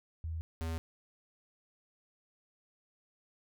sine / square tone pair in turn, 81 / 81.66 Hz, E2 / E2, -30 / -16 cents, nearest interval unison, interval 14 cents, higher second, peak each -35 / -35 dBFS, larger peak neither, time 0.24-0.41 / 0.61-0.78 s, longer neither, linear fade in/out 0 ms, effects none

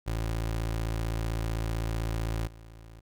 25% pulse tone with level steps, 55.7 Hz, A1, 22 cents sharp, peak -25 / -43 dBFS, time 0.06-3.01 s, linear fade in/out 20 ms, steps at 2.46 s, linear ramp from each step 20 ms, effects none

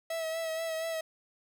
45% pulse tone with vibrato, 649 Hz, E5, 27 cents flat, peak -32 dBFS, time 0.1-1.01 s, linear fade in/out 5 ms, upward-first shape sine, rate 4.2 Hz, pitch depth 28 cents each way, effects none

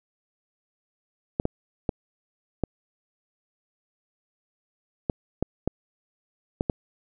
clicks, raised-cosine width 2 ms, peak -10 dBFS, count 9, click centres 1.399 / 1.454 / 1.892 / 2.637 / 5.098 / 5.426 / 5.676 / 6.609 / 6.698 s, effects none

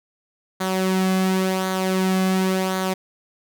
sawtooth tone with flanger, 188 Hz, F#3, 28 cents sharp, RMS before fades -21 dBFS, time 0.6-2.94 s, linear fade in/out 10 ms, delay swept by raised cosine 0.37 to 2.17 ms, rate 0.92 Hz, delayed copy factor -0.5, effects none

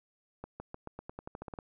accelerating click train, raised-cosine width 1 ms, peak -27 dBFS, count 13, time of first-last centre 0.44-1.588 s, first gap 160 ms, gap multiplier 0.9, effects none

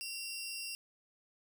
20% pulse tone pair together, 2746 / 4921 Hz, F7 / D#8, -30 / -20 cents, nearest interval minor seventh, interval 1010 cents, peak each -37 / -38 dBFS, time 0.01-0.75 s, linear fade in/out 0 ms, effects none

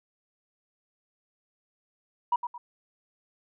sine tone with echo, 963 Hz, B5, 44 cents flat, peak -20 dBFS, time 2.32-2.36 s, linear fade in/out 5 ms, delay 110 ms, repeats 2, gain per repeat -9 dB, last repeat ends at 2.58 s, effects tanh soft clip ceiling -16 dBFS

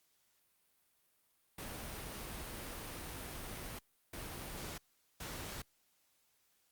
pink noise bursts at uneven times, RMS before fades -45 dBFS, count 3, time 1.58-3.79 / 4.13-4.78 / 5.2-5.62 s, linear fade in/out 5 ms, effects white hiss -75 dBFS RMS until 6.71 s + Opus 48 kbps

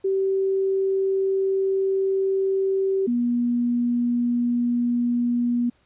sine tone pair in turn, 386 / 240.7 Hz, G4 / B3, -27 / -44 cents, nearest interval minor sixth, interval 817 cents, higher first, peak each -19 dBFS, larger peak neither, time 0.04-3.07 / 3.07-5.7 s, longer first, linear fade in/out 10 ms, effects pink hiss -63 dBFS RMS until 5.85 s + resampled to 8000 Hz

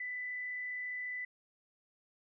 sine tone with frequency modulation, 1993 Hz, B6, 15 cents sharp, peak -37 dBFS, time 0-1.25 s, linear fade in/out 5 ms, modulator 34.6 Hz, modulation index 0.43, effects none

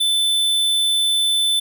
square tone, 3520 Hz, A7, in tune, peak -16 dBFS, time 0-1.6 s, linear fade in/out 10 ms, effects none

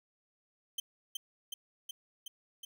sawtooth tone with echo, 3117 Hz, G7, 11 cents flat, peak -30 dBFS, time 0.78-0.8 s, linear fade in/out 5 ms, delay 370 ms, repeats 5, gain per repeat -2 dB, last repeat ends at 2.65 s, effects none

